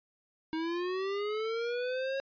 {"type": "linear sweep", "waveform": "square", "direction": "up", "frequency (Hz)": [314.9, 547], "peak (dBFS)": -32, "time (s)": [0.53, 2.2], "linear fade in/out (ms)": 0, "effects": ["resampled to 11025 Hz"]}